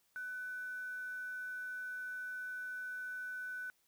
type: tone with quantisation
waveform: sine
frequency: 1499 Hz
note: F#6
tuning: 22 cents sharp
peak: -40 dBFS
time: 0.16-3.7 s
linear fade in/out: 0 ms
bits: 10
effects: white hiss -75 dBFS RMS until 3.87 s